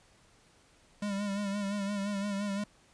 square tone with vibrato, 201.4 Hz, G3, 47 cents sharp, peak -32 dBFS, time 1.02-2.64 s, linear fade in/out 5 ms, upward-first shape sine, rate 5.8 Hz, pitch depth 50 cents each way, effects pink hiss -63 dBFS RMS until 2.93 s + resampled to 22050 Hz

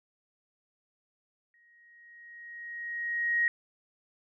sine tone with exponential growth, 1884 Hz, A#6, 18 cents sharp, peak -22 dBFS, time 1.54-3.48 s, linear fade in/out 1 ms, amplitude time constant 420 ms, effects none

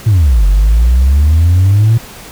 sine exponential two-way sweep, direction down then up, 116.54 to 46.25 to 116.54 Hz, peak -3 dBFS, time 0.06-1.98 s, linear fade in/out 10 ms, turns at 0.46 s, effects tanh soft clip ceiling -3 dBFS + pink hiss -32 dBFS RMS until 2.31 s

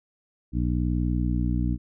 harmonic tone, 60.5 Hz, B1, 35 cents flat, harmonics 1 / 2 / 3 / 4 / 5, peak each -25 / -28 / -30 / -31 / -32 dBFS, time 0.52-1.78 s, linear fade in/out 50 ms, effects none

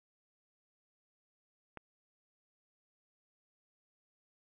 click, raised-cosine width 0.5 ms, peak -29 dBFS, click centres 1.773 s, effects resampled to 8000 Hz + 10-bit

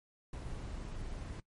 brown noise, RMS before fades -42 dBFS, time 0.33-1.4 s, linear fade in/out 2 ms, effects noise-tail reverb RT60 0.1 s tail -20 dB re dry + MP3 48 kbps

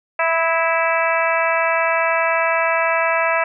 harmonic tone with a mistuned harmonic, 329.6 Hz, E4, in tune, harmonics 2 / 3 / 4 / 5 / 6 / 7 / 8, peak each -20 / -22 / -23 / -24 / -25 / -25 / -26 dBFS, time 0.19-3.44 s, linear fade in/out 5 ms, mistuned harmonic 4, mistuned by -22 cents, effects none

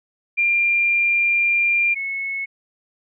sine tone pair in turn, 2390 / 2194 Hz, D7 / C#7, +30 / -18 cents, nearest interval minor second, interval 148 cents, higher first, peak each -15 / -23 dBFS, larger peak first, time 0.37-1.95 / 1.95-2.46 s, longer first, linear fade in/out 20 ms, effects none

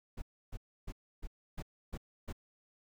brown noise bursts, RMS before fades -40 dBFS, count 7, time 0.17-2.327 s, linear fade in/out 10 ms, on 51 ms, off 300 ms, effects none

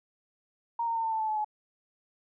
sine tone with pitch steps, 932.3 / 920 / 907.9 / 895.9 / 884 / 872.4 / 860.9 / 849.5 Hz, A#5 / A#5 / A#5 / A5 / A5 / A5 / A5 / G#5, 0 / -23 / -46 / +31 / +8 / -15 / -38 / +39 cents, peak -27 dBFS, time 0.79-1.446 s, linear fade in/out 5 ms, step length 82 ms, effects none

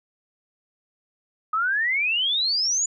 sine exponential sweep, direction up, 1244.5 to 7040 Hz, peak -20 dBFS, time 1.53-2.86 s, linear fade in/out 5 ms, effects none

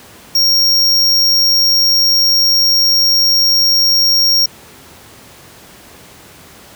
square tone, 5570 Hz, F8, 5 cents flat, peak -9 dBFS, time 0.35-4.46 s, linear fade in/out 5 ms, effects pink hiss -39 dBFS RMS until 6.75 s + high-pass 80 Hz 12 dB/octave

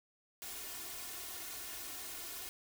white noise with comb filter, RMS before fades -45 dBFS, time 0.42-2.49 s, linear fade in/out 0 ms, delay 2.8 ms, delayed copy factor +0.75, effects none

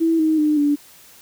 sine tone with pitch steps, 327.8 / 314.8 / 302.3 / 290.4 Hz, E4 / D#4 / D#4 / D4, -10 / +20 / -50 / -19 cents, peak -14 dBFS, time 0-0.76 s, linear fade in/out 20 ms, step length 190 ms, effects white hiss -47 dBFS RMS until 1.21 s

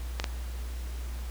clicks, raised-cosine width 0.2 ms, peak -12 dBFS, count 2, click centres 0.199 / 0.242 s, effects added 60 Hz sine -33 dBFS peak until 1.3 s + pink hiss -48 dBFS RMS until 1.3 s

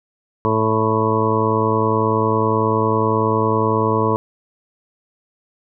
harmonic tone with a mistuned harmonic, 110 Hz, A2, in tune, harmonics 1 / 2 / 3 / 4 / 5 / 6 / 8 / 9 / 10, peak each -22 / -24 / -24 / -20 / -26 / -30 / -29 / -21 / -24 dBFS, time 0.45-4.16 s, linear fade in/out 0 ms, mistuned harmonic 8, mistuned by +23 cents, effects none

